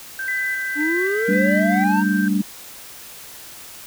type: tone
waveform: sine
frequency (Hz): 1568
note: G6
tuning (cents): 0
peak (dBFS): -24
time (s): 0.19-2.28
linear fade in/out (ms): 2
type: tone with tremolo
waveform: sine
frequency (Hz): 2000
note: B6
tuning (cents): +21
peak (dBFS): -22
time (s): 0.28-1.84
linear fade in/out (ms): 2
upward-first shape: square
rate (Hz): 1.9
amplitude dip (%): 45
type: exponential sweep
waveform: triangle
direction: up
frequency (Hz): 286 to 947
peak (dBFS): -18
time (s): 0.75-2.04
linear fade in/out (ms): 50
type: chord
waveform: sine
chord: G suspended second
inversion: none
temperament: equal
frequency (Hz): 196 / 220 / 293.7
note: G3 / A3 / D4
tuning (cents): 0 / 0 / 0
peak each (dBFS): -18 / -23 / -23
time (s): 1.28-2.42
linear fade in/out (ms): 10
effects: white hiss -39 dBFS RMS until 3.86 s